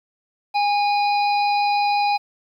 harmonic tone with a mistuned harmonic, 820 Hz, G#5, 22 cents flat, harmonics 1 / 3 / 5 / 6, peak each -17 / -27 / -31 / -33 dBFS, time 0.54-2.18 s, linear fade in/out 20 ms, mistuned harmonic 5, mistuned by -20 cents, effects 9-bit

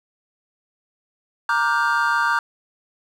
triangle chord, G minor seventh, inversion first, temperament equal with one note detuned, 932.3 / 1174.7 / 1422.2 / 1568 Hz, Bb5 / D6 / F6 / G6, 0 / 0 / +31 / 0 cents, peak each -21 dBFS, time 1.49-2.39 s, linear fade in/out 2 ms, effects none

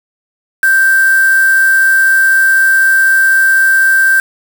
sine tone with quantisation, 1568 Hz, G6, in tune, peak -6 dBFS, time 0.63-4.2 s, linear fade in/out 2 ms, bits 3, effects none

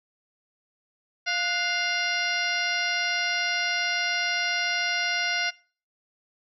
harmonic tone with a mistuned harmonic, 698.5 Hz, F5, in tune, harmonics 1 / 2 / 3 / 4 / 5 / 6 / 7 / 8, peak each -34 / -29 / -29 / -32 / -39 / -35 / -35 / -35 dBFS, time 1.26-5.51 s, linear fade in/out 20 ms, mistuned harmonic 2, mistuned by +86 cents, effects noise-tail reverb RT60 0.4 s tail -22 dB re dry

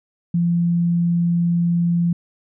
sine tone, 171.6 Hz, F3, 30 cents flat, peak -15 dBFS, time 0.34-2.13 s, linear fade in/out 5 ms, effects none

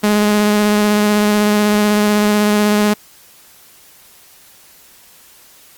sawtooth tone with vibrato, 208.9 Hz, G#3, 10 cents sharp, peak -7 dBFS, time 0.03-2.94 s, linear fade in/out 10 ms, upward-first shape square, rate 16 Hz, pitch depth 11 cents each way, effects white hiss -45 dBFS RMS until 5.77 s + Opus 48 kbps

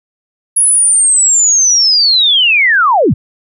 sine linear sweep, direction down, 10548 to 69.3 Hz, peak -6 dBFS, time 0.56-3.14 s, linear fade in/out 10 ms, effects none

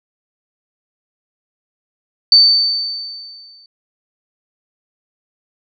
sine tone with exponential decay, 4554 Hz, C#8, 46 cents sharp, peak -3 dBFS, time 2.32-3.66 s, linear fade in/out 2 ms, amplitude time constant 290 ms, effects none

